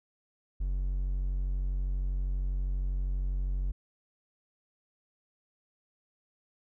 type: tone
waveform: triangle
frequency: 46.25 Hz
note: F#1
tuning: in tune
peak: -26 dBFS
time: 0.6-3.72 s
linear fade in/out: 10 ms
effects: none